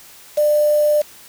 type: tone with quantisation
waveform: sine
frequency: 597 Hz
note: D5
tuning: 28 cents sharp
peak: -12 dBFS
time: 0.37-1.02 s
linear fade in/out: 10 ms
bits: 5
effects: white hiss -43 dBFS RMS until 1.28 s